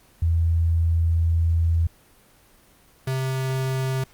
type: tone pair in turn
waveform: sine / square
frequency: 83 / 131.75 Hz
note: E2 / C3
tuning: +12 / +12 cents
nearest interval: minor sixth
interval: 800 cents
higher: second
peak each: -17 / -23 dBFS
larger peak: first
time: 0.22-1.87 / 3.07-4.04 s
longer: first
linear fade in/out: 5 ms
effects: pink hiss -55 dBFS RMS until 4.13 s + Opus 24 kbps